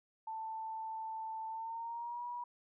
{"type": "tone with pitch glide", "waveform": "sine", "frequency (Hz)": [886, 966.2], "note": ["A5", "B5"], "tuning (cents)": [12, -38], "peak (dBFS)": -39, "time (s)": [0.27, 2.44], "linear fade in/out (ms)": 5, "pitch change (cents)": 150, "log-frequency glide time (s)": [1.48, 2.24], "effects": []}